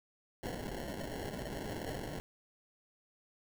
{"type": "noise with sample-and-hold", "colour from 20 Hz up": "blue", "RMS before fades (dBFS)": -41, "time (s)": [0.43, 2.2], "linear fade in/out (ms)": 0, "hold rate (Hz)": 1225, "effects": []}